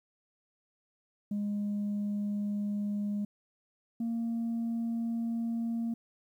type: tone pair in turn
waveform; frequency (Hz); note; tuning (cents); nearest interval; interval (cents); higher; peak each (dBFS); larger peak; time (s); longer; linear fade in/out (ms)
sine; 205.6 / 230.8; G#3 / A#3; -17 / -17; major second; 200; second; -28; neither; 1.31-3.25 / 4-5.94; neither; 5
effects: tanh soft clip ceiling -28 dBFS + 11-bit